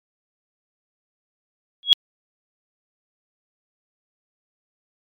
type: tone with exponential growth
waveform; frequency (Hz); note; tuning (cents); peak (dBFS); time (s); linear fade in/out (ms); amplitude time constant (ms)
sine; 3322; G#7; 0; -4; 1.83-1.93; 0; 20
effects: MP3 96 kbps